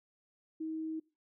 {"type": "tone", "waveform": "sine", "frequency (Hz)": 317.9, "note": "D#4", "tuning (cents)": 37, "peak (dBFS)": -35, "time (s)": [0.6, 1], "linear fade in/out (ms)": 10, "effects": ["noise-tail reverb RT60 0.3 s tail -22 dB re dry"]}